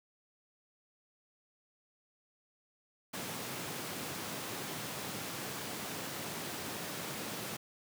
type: high-pass noise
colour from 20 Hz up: pink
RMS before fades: -41 dBFS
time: 3.13-7.57 s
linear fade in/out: 10 ms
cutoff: 120 Hz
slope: 24 dB/octave
effects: none